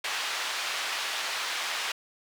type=band-pass noise; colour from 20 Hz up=white; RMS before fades=-32 dBFS; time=0.04-1.92 s; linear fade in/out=5 ms; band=810 to 3700 Hz; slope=12 dB/octave; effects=none